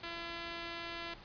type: tone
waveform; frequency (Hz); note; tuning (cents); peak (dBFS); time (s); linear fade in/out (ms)
5% pulse; 338.2; E4; +44; -29; 0.03-1.14; 5
effects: pink hiss -54 dBFS RMS until 1.24 s + resampled to 11025 Hz